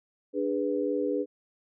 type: chord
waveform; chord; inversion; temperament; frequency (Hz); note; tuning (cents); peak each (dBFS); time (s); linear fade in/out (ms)
sine; G# diminished; second; equal with one note detuned; 293.7 / 410.5 / 493.9; D4 / G#4 / B4; 0 / -20 / 0; -30; 0.33-1.26; 50
effects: none